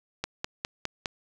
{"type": "click train", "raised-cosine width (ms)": 0.2, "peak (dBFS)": -12, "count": 5, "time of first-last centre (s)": [0.24, 1.058], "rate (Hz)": 4.89, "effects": []}